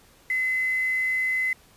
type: tone with quantisation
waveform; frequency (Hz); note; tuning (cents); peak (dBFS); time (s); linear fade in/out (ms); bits
sine; 2036; C7; -48; -22; 0.3-1.53; 2; 7
effects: pink hiss -56 dBFS RMS until 1.76 s + resampled to 32000 Hz